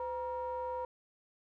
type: ring-modulated tone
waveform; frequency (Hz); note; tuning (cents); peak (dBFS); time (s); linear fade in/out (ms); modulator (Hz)
triangle; 220; A3; 0; -30; 0-0.85; 2; 729
effects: none